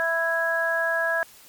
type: harmonic tone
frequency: 330.8 Hz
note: E4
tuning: 6 cents sharp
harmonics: 2 / 3 / 4 / 5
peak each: -26 / -33 / -34 / -23 dBFS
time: 0-1.23 s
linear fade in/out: 0 ms
effects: white hiss -50 dBFS RMS until 1.48 s + MP3 96 kbps